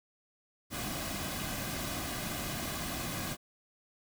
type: noise with comb filter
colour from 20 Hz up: pink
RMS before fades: -37 dBFS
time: 0.7-3.37 s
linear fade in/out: 50 ms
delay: 2.2 ms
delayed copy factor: -0.55
effects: none